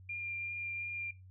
sine tone with vibrato, 2396 Hz, D7, 34 cents sharp, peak -37 dBFS, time 0.09-1.11 s, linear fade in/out 5 ms, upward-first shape triangle, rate 2.8 Hz, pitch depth 10 cents each way, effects noise-tail reverb RT60 0.2 s tail -17 dB re dry + added 93 Hz sine -52 dBFS peak until 1.3 s

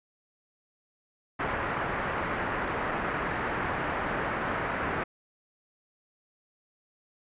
white low-pass noise, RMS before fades -31 dBFS, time 1.39-5.04 s, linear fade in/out 10 ms, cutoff 1800 Hz, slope 24 dB/octave, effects resampled to 8000 Hz

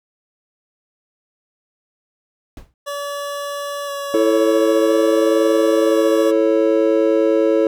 brown noise with exponential decay, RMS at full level -29 dBFS, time 2.57-2.74 s, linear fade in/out 1 ms, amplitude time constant 36 ms
25% pulse tone with vibrato, 568 Hz, C#5, 42 cents sharp, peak -20 dBFS, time 2.86-6.32 s, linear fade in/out 20 ms, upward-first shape square, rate 0.49 Hz, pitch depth 11 cents each way
triangle chord, A major, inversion second, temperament just, 330 / 440 / 550 Hz, E4 / A4 / C#5, +2 / 0 / -14 cents, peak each -15 dBFS, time 4.14-7.67 s, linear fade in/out 2 ms
effects none

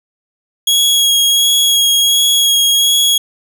sawtooth tone with vibrato, 3311 Hz, G#7, 6 cents flat, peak -6 dBFS, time 0.67-3.18 s, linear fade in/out 5 ms, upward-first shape sine, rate 1.4 Hz, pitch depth 15 cents each way, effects none

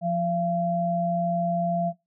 sine tone pair together, 174.61 / 683.3 Hz, F3 / F5, 0 / -38 cents, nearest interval 2 octaves, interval 2362 cents, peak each -26 / -25 dBFS, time 0.01-1.93 s, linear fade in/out 50 ms, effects noise-tail reverb RT60 0.2 s tail -17 dB re dry

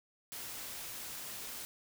white noise, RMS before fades -44 dBFS, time 0.32-1.65 s, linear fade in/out 0 ms, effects none

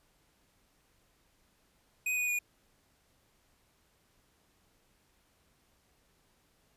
square tone with pitch steps, 2500 / 2474 / 2449 Hz, D#7 / D#7 / D#7, +8 / -10 / -28 cents, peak -30 dBFS, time 2.06-2.39 s, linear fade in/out 5 ms, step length 110 ms, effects pink hiss -70 dBFS RMS until 6.76 s + resampled to 32000 Hz

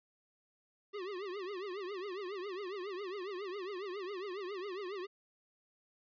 square tone with vibrato, 384.5 Hz, G4, 33 cents flat, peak -40 dBFS, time 0.93-5.07 s, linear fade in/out 20 ms, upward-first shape triangle, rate 7.3 Hz, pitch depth 180 cents each way, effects resampled to 11025 Hz

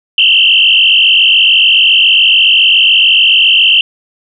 sine tone with frequency modulation, 2920 Hz, F#7, 24 cents flat, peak -4 dBFS, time 0.18-3.81 s, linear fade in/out 2 ms, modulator 47.1 Hz, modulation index 4.9, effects none

